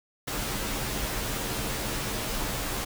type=noise with comb filter; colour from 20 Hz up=pink; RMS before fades=-31 dBFS; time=0.27-2.85 s; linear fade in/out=10 ms; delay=12 ms; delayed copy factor=-0.75; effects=none